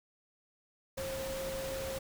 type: tone in noise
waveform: sine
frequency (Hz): 535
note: C5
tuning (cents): +38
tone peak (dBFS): -37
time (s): 0.97-1.99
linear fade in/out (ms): 10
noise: pink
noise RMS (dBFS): -42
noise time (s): 0.97-1.99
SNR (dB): +2
effects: none